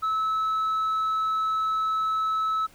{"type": "tone", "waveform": "sine", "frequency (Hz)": 1300, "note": "E6", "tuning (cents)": -24, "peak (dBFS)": -20, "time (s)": [0.02, 2.67], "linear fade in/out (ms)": 20, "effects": ["tanh soft clip ceiling -22 dBFS", "pink hiss -55 dBFS RMS until 2.74 s"]}